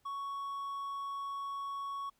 triangle tone, 1113 Hz, C#6, 7 cents sharp, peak -35 dBFS, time 0.05-2.1 s, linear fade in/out 10 ms, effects pink hiss -74 dBFS RMS until 2.19 s

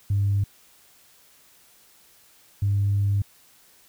sine tone pair in turn, 100 / 100.43 Hz, G2 / G2, +35 / +42 cents, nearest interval unison, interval 7 cents, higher second, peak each -18 dBFS, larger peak neither, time 0.1-0.44 / 2.62-3.22 s, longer second, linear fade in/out 5 ms, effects tanh soft clip ceiling -15 dBFS + white hiss -56 dBFS RMS until 3.88 s

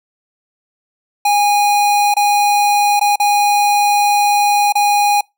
square tone with dropouts, 821 Hz, G#5, 20 cents flat, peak -11 dBFS, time 1.25-5.21 s, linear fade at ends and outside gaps 5 ms, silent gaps 2.141-2.166 / 2.996-3.011 / 3.159-3.199 / 4.724-4.753 s, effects noise-tail reverb RT60 0.2 s tail -26 dB re dry

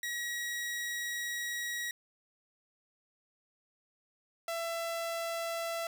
sawtooth tone pair in turn, 1909 / 668.9 Hz, A#6 / E5, +41 / +25 cents, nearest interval octave + tritone, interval 1816 cents, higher first, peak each -31 / -30 dBFS, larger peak second, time 0.03-1.91 / 4.48-5.87 s, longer first, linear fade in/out 2 ms, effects none

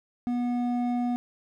triangle tone pair together, 243.6 / 730 Hz, B3 / F#5, -24 / -24 cents, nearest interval octave + perfect fifth, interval 1900 cents, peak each -23 / -33 dBFS, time 0.27-1.16 s, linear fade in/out 0 ms, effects none

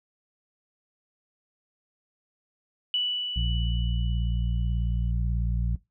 sine tone with exponential decay, 2960 Hz, F#7, in tune, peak -22 dBFS, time 2.94-5.11 s, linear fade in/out 1 ms, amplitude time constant 470 ms
harmonic tone, 58.27 Hz, A#1, in tune, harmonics 1 / 2 / 3, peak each -25 / -31 / -35 dBFS, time 3.36-5.76 s, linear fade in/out 5 ms
effects noise-tail reverb RT60 0.2 s tail -18 dB re dry

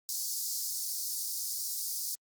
pink high-pass noise, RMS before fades -35 dBFS, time 0.09-2.15 s, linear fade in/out 0 ms, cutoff 4700 Hz, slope 48 dB/octave, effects Opus 48 kbps

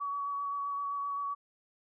sine tone with vibrato, 1132 Hz, C#6, 36 cents sharp, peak -32 dBFS, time 0-1.35 s, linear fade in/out 20 ms, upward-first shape sine, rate 7.7 Hz, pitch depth 15 cents each way, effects none

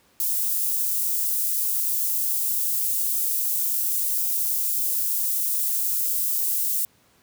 white high-pass noise, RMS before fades -24 dBFS, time 0.2-6.85 s, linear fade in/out 0 ms, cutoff 11000 Hz, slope 12 dB/octave, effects pink hiss -60 dBFS RMS until 7.22 s + high-pass 80 Hz 12 dB/octave

